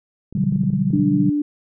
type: clicks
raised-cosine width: 3 ms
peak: -24 dBFS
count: 11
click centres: 0.326 / 0.374 / 0.439 / 0.524 / 0.56 / 0.635 / 0.703 / 0.736 / 0.905 / 0.956 / 1 s
type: chord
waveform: sine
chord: G major seventh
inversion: first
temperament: equal with one note detuned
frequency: 123.47 / 146.83 / 180.88 / 196 Hz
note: B2 / D3 / F#3 / G3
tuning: 0 / 0 / -39 / 0 cents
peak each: -26 / -22 / -22 / -20 dBFS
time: 0.35-1.3 s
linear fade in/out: 5 ms
type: tone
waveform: sine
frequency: 293.7 Hz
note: D4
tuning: in tune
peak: -17 dBFS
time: 0.93-1.42 s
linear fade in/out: 5 ms
effects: none